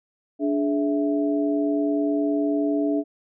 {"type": "tone cluster", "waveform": "sine", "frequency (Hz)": [291, 420.6, 658], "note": ["D4", "G#4", "E5"], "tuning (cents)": [-16, 22, -3], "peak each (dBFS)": [-21, -28, -28], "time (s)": [0.39, 3.04], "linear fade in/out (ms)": 50, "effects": []}